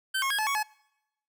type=tone with pitch steps; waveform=25% pulse; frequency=1545 / 1084 / 1642 / 863 / 1115 / 853 Hz; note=G6 / C#6 / G#6 / A5 / C#6 / G#5; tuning=-26 / -39 / -20 / -34 / +10 / +46 cents; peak=-22 dBFS; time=0.14-0.632 s; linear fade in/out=10 ms; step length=82 ms; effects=noise-tail reverb RT60 0.9 s tail -26 dB re dry